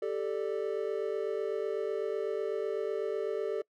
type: chord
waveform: triangle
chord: G suspended second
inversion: none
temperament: equal with one note detuned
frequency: 392 / 440 / 590.4 Hz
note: G4 / A4 / D5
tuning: 0 / 0 / +9 cents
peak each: -33 / -31 / -36 dBFS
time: 0.02-3.62 s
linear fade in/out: 5 ms
effects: noise-tail reverb RT60 0.1 s tail -24 dB re dry